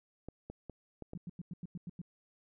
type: clicks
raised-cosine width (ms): 2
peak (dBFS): -30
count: 5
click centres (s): 0.286 / 0.5 / 0.697 / 1.023 / 1.134
type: tone bursts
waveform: sine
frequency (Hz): 174.61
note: F3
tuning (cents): 0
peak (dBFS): -39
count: 8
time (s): 1.15-2.016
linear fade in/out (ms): 2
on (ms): 26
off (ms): 94
effects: none